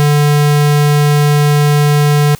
square tone, 147 Hz, D3, 2 cents sharp, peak -8 dBFS, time 0-2.35 s, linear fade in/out 0 ms, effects white hiss -38 dBFS RMS until 2.39 s

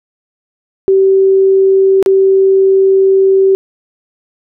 sine tone with dropouts, 385.5 Hz, G4, 29 cents flat, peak -5 dBFS, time 0.88-3.55 s, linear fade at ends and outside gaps 0 ms, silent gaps 2.027-2.061 s, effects none

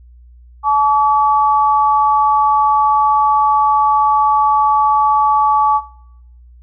sine tone pair together, 859.5 / 1144 Hz, A5 / D6, -41 / -46 cents, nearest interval perfect fourth, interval 495 cents, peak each -13 dBFS, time 0.63-5.81 s, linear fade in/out 50 ms, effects noise-tail reverb RT60 0.8 s tail -21 dB re dry + added 60 Hz sine -39 dBFS peak until 6.62 s

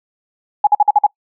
sine tone bursts, 830.6 Hz, G#5, in tune, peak -6 dBFS, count 6, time 0.64-1.066 s, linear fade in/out 5 ms, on 31 ms, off 48 ms, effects noise-tail reverb RT60 0.1 s tail -25 dB re dry

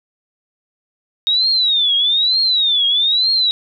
sine tone with vibrato, 3729 Hz, A#7, in tune, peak -12 dBFS, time 1.27-3.51 s, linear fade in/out 0 ms, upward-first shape triangle, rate 1.1 Hz, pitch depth 240 cents each way, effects none

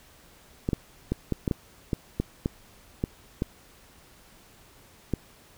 clicks, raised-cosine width 3 ms, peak -12 dBFS, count 12, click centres 0.689 / 0.732 / 1.12 / 1.323 / 1.478 / 1.512 / 1.932 / 2.2 / 2.459 / 3.039 / 3.421 / 5.137 s, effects pink hiss -55 dBFS RMS until 5.57 s

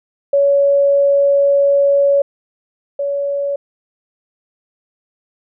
sine tone pair in turn, 562 / 564.3 Hz, C#5 / C#5, +24 / +31 cents, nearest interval unison, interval 7 cents, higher second, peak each -9 / -16 dBFS, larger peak first, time 0.33-2.22 / 2.99-3.56 s, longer first, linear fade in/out 5 ms, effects none

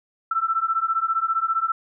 sine beating tone pair, 1325 / 1340 Hz, E6 / E6, +9 / +28 cents, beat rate 15 Hz, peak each -23 dBFS, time 0.31-1.72 s, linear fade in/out 5 ms, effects none

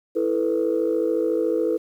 sine chord, E suspended fourth, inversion none, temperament equal, 329.6 / 440 / 493.9 Hz, E4 / A4 / B4, 0 / 0 / 0 cents, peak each -23 dBFS, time 0.15-1.78 s, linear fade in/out 20 ms, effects tanh soft clip ceiling -12 dBFS + 9-bit

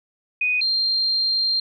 sine tone pair in turn, 2489 / 4183 Hz, D#7 / C8, 0 / -1 cents, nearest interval major sixth, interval 899 cents, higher second, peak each -18 dBFS, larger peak neither, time 0.41-0.61 / 0.61-1.6 s, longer second, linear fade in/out 5 ms, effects none

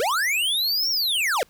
square linear two-way sweep, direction up then down, 424.5 to 5640 to 424.5 Hz, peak -21 dBFS, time 0-1.43 s, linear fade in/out 0 ms, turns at 0.9 s, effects pink hiss -58 dBFS RMS until 1.49 s

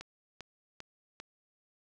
click train, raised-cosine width 0.2 ms, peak -26 dBFS, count 4, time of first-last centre 0.01-1.2 s, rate 2.52 Hz, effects none

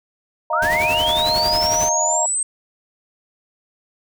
sine chord, Eb suspended second, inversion none, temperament equal, 622.3 / 698.5 / 932.3 Hz, Eb5 / F5 / Bb5, 0 / 0 / 0 cents, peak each -23 / -25 / -22 dBFS, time 0.5-2.26 s, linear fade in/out 5 ms
sine linear sweep, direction up, 1194 to 8372 Hz, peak -18 dBFS, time 0.53-2.43 s, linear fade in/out 2 ms
pink noise with tremolo, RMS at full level -26 dBFS, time 0.62-1.89 s, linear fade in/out 5 ms, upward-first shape sine, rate 11 Hz, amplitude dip 55%
effects none

